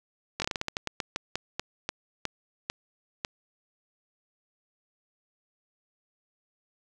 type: slowing click train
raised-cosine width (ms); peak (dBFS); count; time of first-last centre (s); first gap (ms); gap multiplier
0.2; -12; 18; 0.4-3.249; 20; 1.23
effects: none